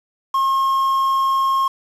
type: tone with quantisation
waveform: triangle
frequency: 1076 Hz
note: C6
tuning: 48 cents sharp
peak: -13 dBFS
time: 0.34-1.68 s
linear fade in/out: 5 ms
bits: 6
effects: low-pass 11000 Hz 12 dB/octave